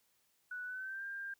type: tone with pitch glide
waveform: sine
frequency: 1480 to 1595.4 Hz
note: F#6 to G6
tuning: 0 to +30 cents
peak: -40 dBFS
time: 0.51-1.34 s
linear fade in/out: 5 ms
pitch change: +130 cents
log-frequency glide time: 0.65-1.04 s
effects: white hiss -75 dBFS RMS until 1.39 s